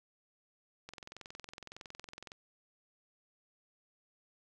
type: click train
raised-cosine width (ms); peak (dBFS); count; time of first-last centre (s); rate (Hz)
0.2; -29; 32; 0.89-2.319; 21.7
effects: none